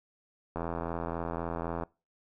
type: click train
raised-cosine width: 1 ms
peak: -20 dBFS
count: 108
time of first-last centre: 0.56-1.835 s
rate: 83.9 Hz
effects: noise-tail reverb RT60 0.3 s tail -24 dB re dry